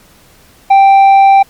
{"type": "tone with tanh clipping", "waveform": "sine", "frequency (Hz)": 784, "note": "G5", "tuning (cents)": 0, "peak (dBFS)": -3, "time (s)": [0.7, 1.43], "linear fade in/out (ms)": 10, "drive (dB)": 5, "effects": ["pink hiss -44 dBFS RMS until 1.49 s", "MP3 96 kbps"]}